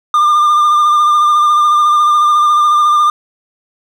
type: tone with vibrato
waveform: triangle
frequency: 1200 Hz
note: D6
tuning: 37 cents sharp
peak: -5 dBFS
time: 0.14-3.1 s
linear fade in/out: 2 ms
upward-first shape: sine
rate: 14 Hz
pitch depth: 25 cents each way
effects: none